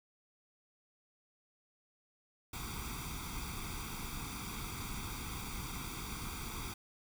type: noise with comb filter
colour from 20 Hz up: pink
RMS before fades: -42 dBFS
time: 2.53-6.74 s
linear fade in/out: 5 ms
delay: 0.85 ms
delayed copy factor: +0.9
effects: none